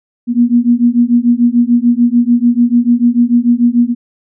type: beating tone pair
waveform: sine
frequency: 236.1 / 242.9 Hz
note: A#3 / B3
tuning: +22 / -29 cents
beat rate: 6.8 Hz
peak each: -10 dBFS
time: 0.27-3.95 s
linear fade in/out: 50 ms
effects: none